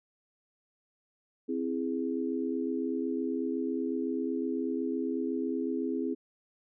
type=chord; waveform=sine; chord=C augmented; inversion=none; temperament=equal; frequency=261.6 / 329.6 / 415.3 Hz; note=C4 / E4 / G#4; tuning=0 / 0 / 0 cents; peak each=-32 / -34 / -35 dBFS; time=1.48-6.15 s; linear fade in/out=20 ms; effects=none